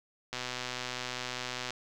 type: click train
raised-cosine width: 0.2 ms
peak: -18 dBFS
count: 173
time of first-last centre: 0.33-1.706 s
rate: 125 Hz
effects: none